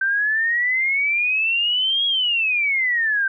sine exponential two-way sweep, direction up then down, 1551 to 3322 to 1551 Hz, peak -17 dBFS, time 0.01-3.28 s, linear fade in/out 5 ms, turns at 2.06 s, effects none

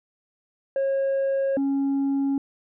sine tone pair in turn, 544 / 275.7 Hz, C#5 / C#4, -33 / -9 cents, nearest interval octave, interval 1176 cents, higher first, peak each -18 dBFS, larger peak neither, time 0.76-1.57 / 1.57-2.38 s, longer neither, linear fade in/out 2 ms, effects tanh soft clip ceiling -20 dBFS

